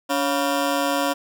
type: ring-modulated tone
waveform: 20% pulse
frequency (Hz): 420.2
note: G#4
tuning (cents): +20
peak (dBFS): -12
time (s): 0.09-1.14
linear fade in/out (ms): 20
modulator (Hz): 135
effects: none